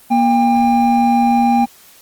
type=tone pair together; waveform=triangle; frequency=237.8 / 800 Hz; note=A#3 / G5; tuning=+35 / +35 cents; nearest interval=octave + major sixth; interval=2100 cents; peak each=-11 dBFS; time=0.1-1.66 s; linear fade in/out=20 ms; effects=white hiss -45 dBFS RMS until 2.01 s + Opus 24 kbps